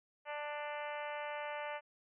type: harmonic tone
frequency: 295.3 Hz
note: D4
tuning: 10 cents sharp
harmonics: 2 / 3 / 4 / 5 / 6 / 7 / 8 / 9 / 10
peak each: -43 / -44 / -50 / -50 / -50 / -50 / -52 / -55 / -56 dBFS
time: 0.25-1.81 s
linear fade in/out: 50 ms
effects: none